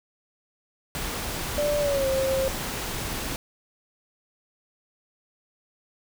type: noise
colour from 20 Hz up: pink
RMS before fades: -31 dBFS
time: 0.95-3.36 s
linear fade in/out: 0 ms
type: tone with pitch glide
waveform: sine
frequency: 587.3 to 532.4 Hz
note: D5 to C5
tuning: 0 to +30 cents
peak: -22 dBFS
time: 1.58-2.48 s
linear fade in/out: 0 ms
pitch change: -170 cents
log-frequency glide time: 1.8-2.07 s
effects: none